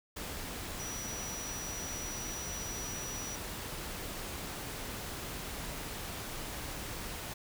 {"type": "tone in noise", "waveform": "sine", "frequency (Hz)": 5850, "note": "F#8", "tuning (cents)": -21, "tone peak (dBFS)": -41, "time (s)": [0.79, 3.36], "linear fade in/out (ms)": 10, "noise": "pink", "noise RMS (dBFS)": -41, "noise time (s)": [0.16, 7.34], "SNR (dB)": -3, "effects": []}